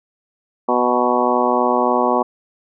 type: harmonic tone with a mistuned harmonic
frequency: 123.47 Hz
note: B2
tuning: in tune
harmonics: 2 / 3 / 4 / 5 / 6 / 7 / 8 / 9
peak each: -22 / -22 / -22 / -22 / -22 / -22 / -22 / -22 dBFS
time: 0.68-2.23 s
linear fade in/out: 10 ms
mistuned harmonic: 8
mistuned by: -21 cents
effects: none